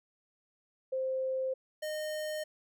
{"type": "tone pair in turn", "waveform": ["sine", "square"], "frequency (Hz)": [523.3, 613.9], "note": ["C5", "D#5"], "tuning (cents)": [0, -23], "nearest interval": "minor third", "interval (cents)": 277, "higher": "second", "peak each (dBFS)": [-30, -35], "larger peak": "first", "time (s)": [[0.92, 1.54], [1.82, 2.44]], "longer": "neither", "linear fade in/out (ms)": 10, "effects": []}